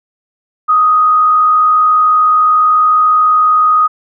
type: tone with frequency modulation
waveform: sine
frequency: 1247 Hz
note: D#6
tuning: 3 cents sharp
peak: -6 dBFS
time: 0.68-3.88 s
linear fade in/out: 20 ms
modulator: 60.8 Hz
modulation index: 0.28
effects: none